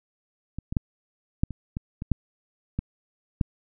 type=clicks; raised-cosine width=5 ms; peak=-20 / -18 / -10 / -8 / -22 / -17 / -20 / -9 / -14 / -9 dBFS; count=10; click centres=0.586 / 0.725 / 0.768 / 1.435 / 1.507 / 1.769 / 2.021 / 2.117 / 2.79 / 3.412 s; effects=none